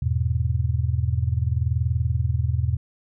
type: chord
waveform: sine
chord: E major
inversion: none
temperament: just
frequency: 82.41 / 103.01 / 123.61 Hz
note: E2 / G#2 / B2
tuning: 0 / -14 / +2 cents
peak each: -23 / -26 / -24 dBFS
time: 0.02-2.77 s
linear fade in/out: 5 ms
effects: none